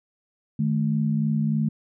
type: tone pair together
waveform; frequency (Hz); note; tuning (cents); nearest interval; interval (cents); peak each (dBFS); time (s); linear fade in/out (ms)
sine; 152.95 / 216.3; D#3 / A3; -29 / -29; tritone; 600; -23; 0.59-1.69; 5
effects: none